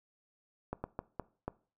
slowing click train, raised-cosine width 1 ms, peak -22 dBFS, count 5, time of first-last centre 0.73-1.48 s, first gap 110 ms, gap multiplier 1.37, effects noise-tail reverb RT60 0.4 s tail -20 dB re dry

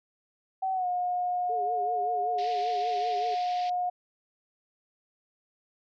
sine tone with pitch glide, 761 to 718.7 Hz, F#5 to F5, +48 to +49 cents, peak -26 dBFS, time 0.62-3.9 s, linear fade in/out 10 ms, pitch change -99 cents, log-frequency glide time 0.73-0.87 s
sine tone with vibrato, 430.8 Hz, A4, 37 cents flat, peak -34 dBFS, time 1.49-3.35 s, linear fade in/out 10 ms, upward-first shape triangle, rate 5.2 Hz, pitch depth 120 cents each way
white band-pass noise, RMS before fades -45 dBFS, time 2.38-3.7 s, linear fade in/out 5 ms, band 1900 to 5000 Hz, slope 48 dB/octave
effects none

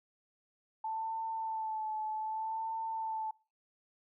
sine tone with vibrato, 880 Hz, A5, in tune, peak -34 dBFS, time 0.84-3.31 s, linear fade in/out 5 ms, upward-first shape sine, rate 0.64 Hz, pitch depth 31 cents each way, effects noise-tail reverb RT60 0.4 s tail -25 dB re dry

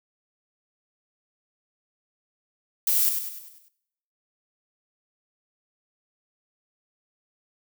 violet noise with echo, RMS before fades -22 dBFS, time 2.87-3.09 s, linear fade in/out 2 ms, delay 99 ms, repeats 6, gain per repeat -6 dB, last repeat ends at 3.684 s, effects noise-tail reverb RT60 0.8 s tail -20 dB re dry

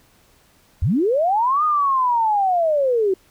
sine linear two-way sweep, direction up then down, 61.2 to 1244.5 to 365.1 Hz, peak -15 dBFS, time 0.82-3.14 s, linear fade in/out 5 ms, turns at 1.64 s, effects pink hiss -56 dBFS RMS until 3.3 s

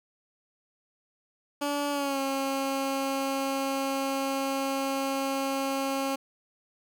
15% pulse tone with pitch glide, 287.8 to 271.6 Hz, D4 to C#4, -35 to -35 cents, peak -21 dBFS, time 1.61-6.16 s, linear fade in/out 10 ms, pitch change -100 cents, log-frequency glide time 1.91-2.19 s, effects none

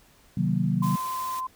sine chord, C half-diminished seventh, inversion none, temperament equal, 130.81 / 155.56 / 185 / 233.1 Hz, C3 / Eb3 / Gb3 / Bb3, 0 / 0 / 0 / 0 cents, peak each -28 / -27 / -25 / -31 dBFS, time 0.37-0.96 s, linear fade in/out 5 ms
sine tone, 1033 Hz, C6, 22 cents flat, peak -28 dBFS, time 0.82-1.47 s, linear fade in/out 5 ms
white noise, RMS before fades -41 dBFS, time 0.82-1.41 s, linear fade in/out 20 ms
effects pink hiss -58 dBFS RMS until 1.55 s

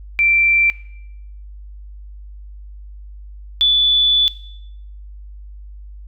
sine tone pair in turn, 2349 / 3469 Hz, D7 / A7, 0 / -25 cents, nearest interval perfect fifth, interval 675 cents, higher second, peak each -12 / -10 dBFS, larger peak second, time 0.19-0.7 / 3.61-4.28 s, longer second, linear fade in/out 0 ms, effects noise-tail reverb RT60 0.8 s tail -18 dB re dry + added 50 Hz sine -33 dBFS peak until 6.07 s

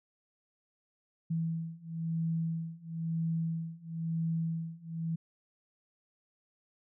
sine beating tone pair, 163.5 / 164.5 Hz, E3 / E3, -14 / -3 cents, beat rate 1 Hz, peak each -35 / -34 dBFS, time 1.3-5.16 s, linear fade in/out 10 ms, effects none

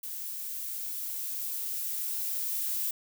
violet noise with level ramp, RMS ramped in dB -38 to -31 dBFS, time 0.03-2.91 s, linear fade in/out 5 ms, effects none

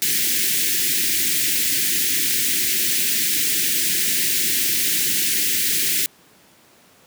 white band-stop noise, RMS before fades -20 dBFS, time 0.02-6.06 s, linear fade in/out 0 ms, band 400 to 1700 Hz, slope 48 dB/octave, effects pink hiss -52 dBFS RMS until 7.06 s + high-pass 150 Hz 12 dB/octave

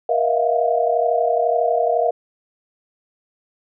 sine tone cluster, 475.1 / 634 / 676 / 708 Hz, A#4 / D#5 / E5 / F5, +33 / +32 / +43 / +23 cents, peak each -21 dBFS, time 0.09-2.11 s, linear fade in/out 5 ms, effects none

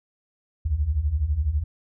sine beating tone pair, 66.4 / 78.4 Hz, C2 / D#2, +26 / +14 cents, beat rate 12 Hz, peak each -26 / -22 dBFS, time 0.65-1.64 s, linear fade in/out 10 ms, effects none

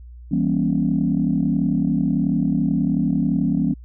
sine chord, E diminished seventh, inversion none, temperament equal with one note detuned, 164.81 / 196 / 238.9 / 277.2 Hz, E3 / G3 / Bb3 / Db4, 0 / 0 / +43 / 0 cents, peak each -22 dBFS, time 0.31-3.74 s, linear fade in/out 10 ms, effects tanh soft clip ceiling -8 dBFS + added 60 Hz sine -37 dBFS peak until 3.84 s

